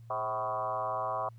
sine tone with frequency modulation, 880 Hz, A5, in tune, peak -30 dBFS, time 0.1-1.29 s, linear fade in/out 5 ms, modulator 117 Hz, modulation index 2.7, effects added 115 Hz sine -48 dBFS peak until 1.38 s + pink hiss -72 dBFS RMS until 1.38 s

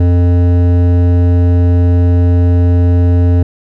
triangle tone with hard clipping, 87.9 Hz, F2, 12 cents sharp, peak -8 dBFS, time 0-3.43 s, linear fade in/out 5 ms, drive 16 dB, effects none

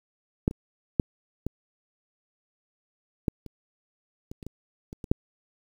clicks, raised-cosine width 3 ms, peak -8 / -23 / -7 / -16 / -11 / -28 / -25 / -29 / -24 / -26 / -24 / -6 dBFS, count 12, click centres 0.479 / 0.511 / 0.998 / 1.466 / 3.282 / 3.463 / 4.315 / 4.428 / 4.466 / 4.929 / 5.042 / 5.115 s, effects 8-bit

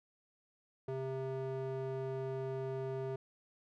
square tone with band-pass filter, 132.6 Hz, C3, 23 cents sharp, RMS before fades -39 dBFS, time 0.88-3.16 s, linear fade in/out 5 ms, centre 430 Hz, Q 1.4, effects none

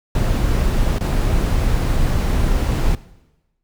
brown noise with dropouts, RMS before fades -17 dBFS, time 0.15-2.95 s, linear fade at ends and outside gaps 2 ms, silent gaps 0.985-1.008 s, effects noise-tail reverb RT60 1.0 s tail -18 dB re dry

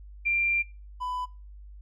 sine / triangle tone pair in turn, 2375 / 998.6 Hz, D7 / B5, +19 / +19 cents, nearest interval octave + minor third, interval 1500 cents, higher first, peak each -22 / -28 dBFS, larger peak first, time 0.25-0.63 / 1-1.26 s, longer first, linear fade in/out 20 ms, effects noise-tail reverb RT60 0.3 s tail -22 dB re dry + added 50 Hz sine -43 dBFS peak until 1.81 s

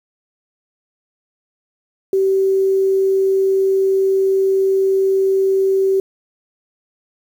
sine tone, 385.5 Hz, G4, 29 cents flat, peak -12 dBFS, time 2.13-6 s, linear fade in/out 2 ms, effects 7-bit

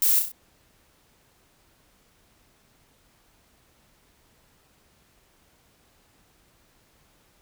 violet noise with echo, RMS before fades -21 dBFS, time 0.02-0.19 s, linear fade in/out 2 ms, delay 32 ms, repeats 4, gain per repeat -5 dB, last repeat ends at 0.318 s, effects pink hiss -62 dBFS RMS until 7.41 s

